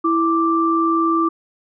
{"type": "tone pair together", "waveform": "sine", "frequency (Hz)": [329.6, 1174.7], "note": ["E4", "D6"], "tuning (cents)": [0, 0], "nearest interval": "octave + minor seventh", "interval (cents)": 2200, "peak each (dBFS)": -17, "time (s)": [0.04, 1.29], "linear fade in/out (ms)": 10, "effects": []}